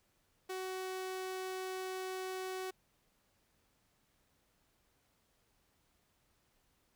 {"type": "tone", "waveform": "sawtooth", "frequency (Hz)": 374.5, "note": "F#4", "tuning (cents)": 21, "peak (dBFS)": -35, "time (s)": [0.49, 2.71], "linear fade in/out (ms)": 10, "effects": ["pink hiss -75 dBFS RMS until 6.95 s"]}